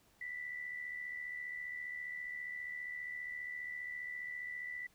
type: tone with amplitude modulation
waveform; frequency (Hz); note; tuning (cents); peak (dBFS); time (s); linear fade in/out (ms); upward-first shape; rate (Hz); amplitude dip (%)
sine; 1975.5; B6; 0; -38; 0.21-4.87; 5; sine; 74.9; 55
effects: pink hiss -69 dBFS RMS until 4.94 s